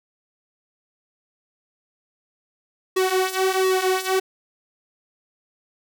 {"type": "tone with flanger", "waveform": "sawtooth", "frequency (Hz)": 376.2, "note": "F#4", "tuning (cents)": 29, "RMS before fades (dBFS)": -21, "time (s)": [2.96, 4.2], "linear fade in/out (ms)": 10, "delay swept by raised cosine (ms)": [1.3, 5.3], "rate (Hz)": 1.4, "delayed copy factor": -0.75, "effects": []}